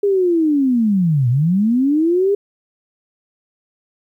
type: linear two-way sweep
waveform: sine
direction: down then up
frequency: 411 to 116.3 to 411 Hz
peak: -12 dBFS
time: 0.03-2.35 s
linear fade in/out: 5 ms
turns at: 1.29 s
effects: 9-bit